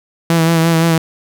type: tone with vibrato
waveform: sawtooth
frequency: 164.81 Hz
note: E3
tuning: in tune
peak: -6 dBFS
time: 0.3-0.98 s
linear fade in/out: 2 ms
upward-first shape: sine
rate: 5.8 Hz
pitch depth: 31 cents each way
effects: none